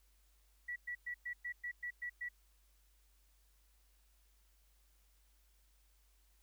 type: tone bursts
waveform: sine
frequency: 1944 Hz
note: B6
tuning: 28 cents flat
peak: -39 dBFS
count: 9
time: 0.68-2.289 s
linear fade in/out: 10 ms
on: 81 ms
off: 110 ms
effects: added 50 Hz sine -68 dBFS peak until 6.42 s + white hiss -75 dBFS RMS until 6.42 s